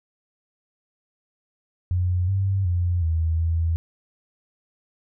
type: tone with pitch steps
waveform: sine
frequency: 89.8 / 97 / 88 / 81.2 / 82.5 Hz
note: F2 / G2 / F2 / E2 / E2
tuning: +49 / -18 / +14 / -26 / +2 cents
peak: -19 dBFS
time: 1.91-3.76 s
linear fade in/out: 0 ms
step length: 370 ms
effects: none